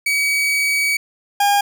40% pulse tone pair in turn, 2269 / 810.6 Hz, C#7 / G#5, +40 / -42 cents, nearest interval octave + tritone, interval 1782 cents, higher first, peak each -15 / -12 dBFS, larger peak second, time 0.06-0.97 / 1.4-1.61 s, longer first, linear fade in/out 5 ms, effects none

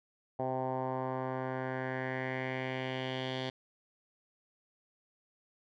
10% pulse tone with low-pass filter sweep, 130 Hz, C3, 11 cents flat, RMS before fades -36 dBFS, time 0.39-3.5 s, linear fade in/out 5 ms, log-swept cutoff 770 to 3700 Hz, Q 3.1, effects none

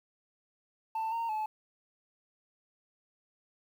sine tone with pitch steps, 889 / 921 / 863 Hz, A5 / A#5 / A5, +18 / -21 / -34 cents, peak -28 dBFS, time 0.95-1.46 s, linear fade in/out 5 ms, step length 170 ms, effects tanh soft clip ceiling -30 dBFS + 10-bit

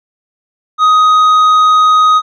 triangle tone with tanh clipping, 1253 Hz, D#6, 12 cents sharp, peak -6 dBFS, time 0.78-2.22 s, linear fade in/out 50 ms, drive 10 dB, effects none

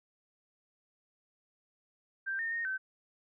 sine tone with pitch steps, 1573 / 1826 / 1851 / 1538 Hz, G6 / A#6 / A#6 / G6, +6 / -36 / -13 / -33 cents, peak -32 dBFS, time 2.26-2.78 s, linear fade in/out 20 ms, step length 130 ms, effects none

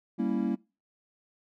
triangle chord, G diminished seventh, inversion none, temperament equal with one note detuned, 197.13 / 233.1 / 277.2 / 329.6 Hz, G3 / Bb3 / Db4 / Fb4, +10 / 0 / 0 / 0 cents, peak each -30 / -28 / -31 / -31 dBFS, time 0.18-0.56 s, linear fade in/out 20 ms, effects noise-tail reverb RT60 0.3 s tail -23 dB re dry

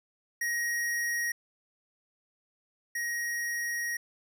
square tone pair in turn, 1887 / 1887 Hz, A#6 / A#6, +21 / +21 cents, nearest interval unison, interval 0 cents, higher neither, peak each -29 / -31 dBFS, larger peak first, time 0.41-1.32 / 2.95-3.97 s, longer second, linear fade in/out 5 ms, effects none

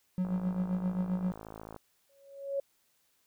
triangle tone with tremolo, 183 Hz, F#3, 19 cents flat, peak -24 dBFS, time 0.18-1.32 s, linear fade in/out 0 ms, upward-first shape triangle, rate 7.6 Hz, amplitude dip 75%
click train, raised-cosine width 1 ms, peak -30 dBFS, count 83, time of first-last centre 0.25-1.763 s, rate 54.2 Hz
sine tone with exponential growth, 554.4 Hz, C#5, in tune, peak -27 dBFS, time 2.09-2.6 s, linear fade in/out 5 ms, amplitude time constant 110 ms
effects white hiss -72 dBFS RMS until 3.26 s

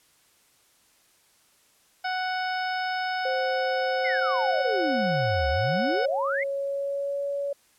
harmonic tone, 741 Hz, F#5, 2 cents sharp, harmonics 1 / 2 / 3 / 4 / 5 / 6 / 7, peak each -28 / -31 / -38 / -42 / -44 / -47 / -39 dBFS, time 2.04-6.06 s, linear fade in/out 10 ms
sine tone with pitch glide, 523.3 to 564.1 Hz, C5 to C#5, 0 to +30 cents, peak -26 dBFS, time 3.25-7.53 s, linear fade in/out 5 ms, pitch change +130 cents, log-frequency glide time 4.03-7.28 s
sine exponential two-way sweep, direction down then up, 2217 to 67.8 to 2217 Hz, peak -26 dBFS, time 4.04-6.44 s, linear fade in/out 10 ms, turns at 5.49 s
effects white hiss -62 dBFS RMS until 7.78 s + low-pass 12000 Hz 12 dB/octave

